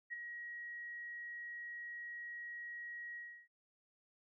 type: tone with ADSR envelope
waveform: sine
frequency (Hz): 1900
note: A#6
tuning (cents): +33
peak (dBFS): -38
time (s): 0.1-3.48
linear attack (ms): 30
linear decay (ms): 13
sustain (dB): -6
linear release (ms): 320
effects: none